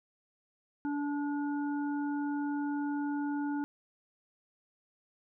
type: harmonic tone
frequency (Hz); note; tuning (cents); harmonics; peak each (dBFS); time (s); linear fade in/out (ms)
289.1; D4; -27; 1 / 3 / 5; -31 / -41 / -45; 0.85-3.64; 0
effects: none